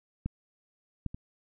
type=clicks; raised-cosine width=5 ms; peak=-19 / -20 / -27 dBFS; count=3; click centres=0.26 / 1.063 / 1.145 s; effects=none